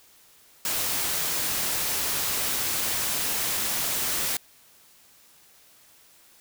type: noise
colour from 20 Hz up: white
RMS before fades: -27 dBFS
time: 0.65-4.37 s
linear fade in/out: 2 ms
effects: white hiss -56 dBFS RMS until 6.4 s